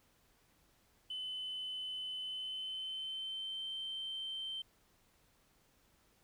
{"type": "tone with pitch glide", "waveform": "sine", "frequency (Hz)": [3027, 3114], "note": ["F#7", "G7"], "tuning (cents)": [39, -12], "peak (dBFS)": -38, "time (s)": [1.1, 4.62], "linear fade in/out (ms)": 5, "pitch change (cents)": 49, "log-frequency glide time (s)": [2.2, 3.68], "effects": ["tanh soft clip ceiling -35 dBFS", "pink hiss -71 dBFS RMS until 6.23 s"]}